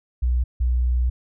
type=tone pair in turn; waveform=sine; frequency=61.5 / 61.5 Hz; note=B1 / B1; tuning=-7 / -7 cents; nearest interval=unison; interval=0 cents; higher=neither; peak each=-17 dBFS; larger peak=neither; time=0.22-0.44 / 0.6-1.1 s; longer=second; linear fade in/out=10 ms; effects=none